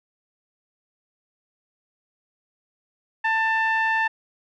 sawtooth tone with low-pass filter, 890 Hz, A5, 20 cents sharp, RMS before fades -22 dBFS, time 3.24-4.08 s, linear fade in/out 10 ms, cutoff 2100 Hz, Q 4.8, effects none

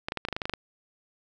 clicks, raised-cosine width 0.3 ms, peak -14 dBFS, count 11, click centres 0.085 / 0.121 / 0.173 / 0.251 / 0.286 / 0.327 / 0.365 / 0.418 / 0.455 / 0.496 / 0.537 s, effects none

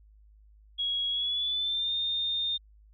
sine tone with pitch glide, 3319 to 3640 Hz, G#7 to A#7, -2 to -42 cents, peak -27 dBFS, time 0.78-2.58 s, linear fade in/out 20 ms, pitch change +160 cents, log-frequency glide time 1.1-1.93 s, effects added 52 Hz sine -54 dBFS peak until 2.93 s

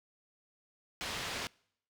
white low-pass noise, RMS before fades -39 dBFS, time 1.01-1.47 s, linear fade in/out 0 ms, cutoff 4000 Hz, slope 12 dB/octave, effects noise-tail reverb RT60 0.7 s tail -26 dB re dry

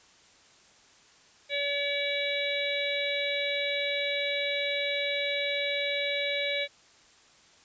harmonic tone with a mistuned harmonic, 570 Hz, C#5, 48 cents sharp, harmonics 1 / 3 / 4 / 5 / 6 / 7, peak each -32 / -39 / -31 / -43 / -38 / -34 dBFS, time 1.49-6.68 s, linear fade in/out 50 ms, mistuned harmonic 7, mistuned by -55 cents, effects white hiss -58 dBFS RMS until 7.64 s + resampled to 16000 Hz

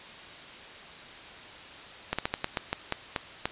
slowing click train, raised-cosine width 0.3 ms, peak -11 dBFS, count 10, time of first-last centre 2.13-3.455 s, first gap 56 ms, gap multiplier 1.23, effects white hiss -45 dBFS RMS until 3.51 s + resampled to 8000 Hz

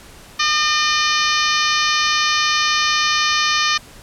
harmonic tone, 606 Hz, D#5, 46 cents flat, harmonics 2 / 3 / 4 / 5 / 6 / 7 / 8 / 9 / 10, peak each -20 / -22 / -23 / -24 / -25 / -25 / -26 / -27 / -27 dBFS, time 0.39-3.78 s, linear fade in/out 10 ms, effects pink hiss -42 dBFS RMS until 4.02 s + low-pass 12000 Hz 12 dB/octave

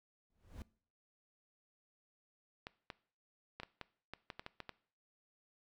brown noise with exponential growth, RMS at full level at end -45 dBFS, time 0.3-0.62 s, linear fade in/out 1 ms, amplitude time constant 68 ms
clicks, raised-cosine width 0.3 ms, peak -28 dBFS, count 11, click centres 2.669 / 2.902 / 3.6 / 3.633 / 3.813 / 4.136 / 4.302 / 4.395 / 4.464 / 4.603 / 4.693 s
effects noise-tail reverb RT60 0.5 s tail -20 dB re dry

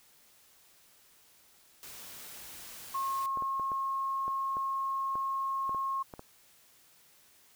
white noise, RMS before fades -47 dBFS, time 1.83-3.26 s, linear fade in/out 0 ms
sine tone, 1080 Hz, C#6, 45 cents flat, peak -30 dBFS, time 2.94-6.03 s, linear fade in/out 10 ms
clicks, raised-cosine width 1 ms, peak -29 dBFS, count 11, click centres 3.373 / 3.423 / 3.597 / 3.718 / 4.28 / 4.569 / 5.155 / 5.694 / 5.747 / 6.138 / 6.194 s
effects white hiss -62 dBFS RMS until 7.55 s

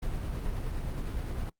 brown noise with tremolo, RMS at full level -32 dBFS, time 0.02-1.5 s, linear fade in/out 10 ms, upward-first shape triangle, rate 9.6 Hz, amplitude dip 30%, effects noise-tail reverb RT60 0.1 s tail -20 dB re dry + Opus 48 kbps

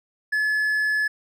triangle tone, 1715 Hz, A6, 45 cents flat, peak -18 dBFS, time 0.32-1.08 s, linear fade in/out 10 ms, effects none

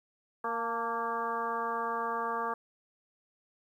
harmonic tone with a mistuned harmonic, 232 Hz, A#3, 8 cents flat, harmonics 1 / 2 / 3 / 4 / 5 / 6 / 7, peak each -45 / -38 / -40 / -36 / -34 / -44 / -42 dBFS, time 0.44-2.54 s, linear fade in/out 5 ms, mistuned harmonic 4, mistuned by -45 cents, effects 11-bit

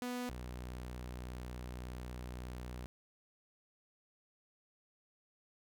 sawtooth tone pair in turn, 246.9 / 61.73 Hz, B3 / B1, 0 / 0 cents, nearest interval 2 octaves, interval 2400 cents, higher first, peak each -34 / -39 dBFS, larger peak first, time 0.02-0.29 / 0.29-2.86 s, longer second, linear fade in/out 0 ms, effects none

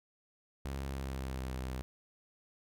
sawtooth tone with pitch glide, 67.9 to 64.39 Hz, C#2 to C2, -35 to -27 cents, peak -33 dBFS, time 0.65-1.82 s, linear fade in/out 0 ms, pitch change -92 cents, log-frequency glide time 0.86-1.52 s, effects none

